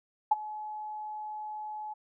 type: tone with ADSR envelope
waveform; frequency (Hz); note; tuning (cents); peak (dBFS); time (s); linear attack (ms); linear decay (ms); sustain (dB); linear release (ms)
sine; 852; G#5; +44; -17; 0.31-1.94; 8; 25; -19; 14
effects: none